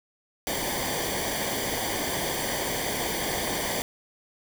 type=noise with comb filter; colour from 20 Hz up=pink; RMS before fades=-29 dBFS; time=0.47-3.82 s; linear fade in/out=0 ms; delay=0.75 ms; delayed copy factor=-0.75; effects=none